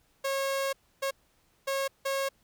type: tone bursts at uneven times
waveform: sawtooth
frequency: 545 Hz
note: C#5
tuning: 29 cents flat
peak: -24 dBFS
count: 4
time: 0.24-0.73 / 1.02-1.11 / 1.67-1.88 / 2.05-2.29 s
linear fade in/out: 10 ms
effects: pink hiss -68 dBFS RMS until 2.43 s

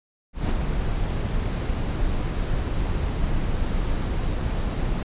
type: noise with ADSR envelope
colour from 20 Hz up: brown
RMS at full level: -20 dBFS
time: 0.33-5.03 s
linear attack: 180 ms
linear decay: 6 ms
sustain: -4 dB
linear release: 4 ms
effects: resampled to 8000 Hz

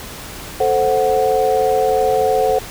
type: chord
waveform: sine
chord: F# diminished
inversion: first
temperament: equal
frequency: 440 / 523.3 / 740 Hz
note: A4 / C5 / F#5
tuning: 0 / 0 / 0 cents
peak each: -17 dBFS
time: 0.6-2.59 s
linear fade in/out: 5 ms
effects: pink hiss -32 dBFS RMS until 2.7 s

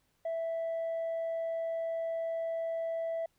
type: tone with tanh clipping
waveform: triangle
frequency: 659.3 Hz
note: E5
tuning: in tune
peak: -32 dBFS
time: 0.25-3.26 s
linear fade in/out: 5 ms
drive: 6 dB
effects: pink hiss -74 dBFS RMS until 3.38 s

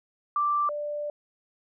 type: tone pair in turn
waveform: sine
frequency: 1174.7 / 590.1 Hz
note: D6 / D5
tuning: 0 / +8 cents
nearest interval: octave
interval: 1192 cents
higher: first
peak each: -22 / -29 dBFS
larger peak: first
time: 0.36-0.69 / 0.69-1.1 s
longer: second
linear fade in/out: 2 ms
effects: none

